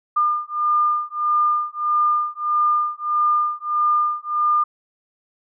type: beating tone pair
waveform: sine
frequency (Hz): 1205 / 1206.6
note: D6 / D6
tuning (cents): +44 / +46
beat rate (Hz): 1.6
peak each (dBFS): -20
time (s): 0.16-4.64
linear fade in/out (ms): 10
effects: none